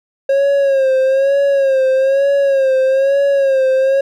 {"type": "tone with vibrato", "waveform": "triangle", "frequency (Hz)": 542, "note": "C#5", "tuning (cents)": -39, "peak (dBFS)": -8, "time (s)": [0.29, 4.01], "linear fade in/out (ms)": 5, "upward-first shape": "sine", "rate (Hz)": 1.1, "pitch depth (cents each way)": 59, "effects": []}